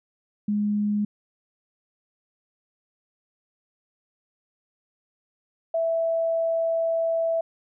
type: tone pair in turn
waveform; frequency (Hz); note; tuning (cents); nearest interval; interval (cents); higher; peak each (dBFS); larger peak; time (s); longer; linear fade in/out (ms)
sine; 207.7 / 659.4; G#3 / E5; 0 / 0; octave + minor sixth; 2000; second; -21; neither; 0.48-1.05 / 5.74-7.41; second; 5
effects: none